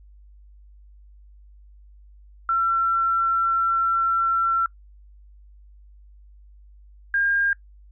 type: tone pair in turn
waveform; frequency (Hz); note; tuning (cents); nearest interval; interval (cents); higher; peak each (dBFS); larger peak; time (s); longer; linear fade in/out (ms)
sine; 1352 / 1611; E6 / G6; +43 / +47; minor third; 304; second; -18; neither; 2.49-4.66 / 7.14-7.53; first; 2
effects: noise-tail reverb RT60 0.1 s tail -23 dB re dry + added 50 Hz sine -46 dBFS peak until 7.91 s